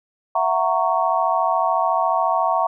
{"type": "chord", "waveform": "sine", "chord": "F# dominant seventh", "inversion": "third", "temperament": "just", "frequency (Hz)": [666, 740, 925, 1110], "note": ["E5", "F#5", "A#5", "C#6"], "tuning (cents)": [18, 0, -14, 2], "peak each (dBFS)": -22, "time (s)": [0.35, 2.67], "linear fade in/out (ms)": 5, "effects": []}